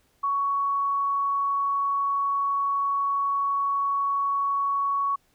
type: tone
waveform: sine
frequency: 1117 Hz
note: C#6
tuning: 13 cents sharp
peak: -22 dBFS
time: 0.23-5.16 s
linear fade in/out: 10 ms
effects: pink hiss -66 dBFS RMS until 5.34 s